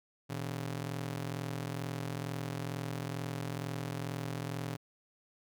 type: ring-modulated tone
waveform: sawtooth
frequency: 138.59 Hz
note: C#3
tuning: in tune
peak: -29 dBFS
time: 0.29-4.77 s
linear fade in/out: 20 ms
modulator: 21.1 Hz
effects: none